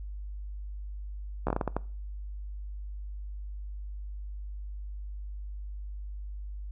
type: slowing click train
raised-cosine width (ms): 1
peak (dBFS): -14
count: 8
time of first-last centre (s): 1.47-1.766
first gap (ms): 14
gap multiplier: 1.36
effects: noise-tail reverb RT60 0.4 s tail -21 dB re dry + added 50 Hz sine -36 dBFS peak until 6.71 s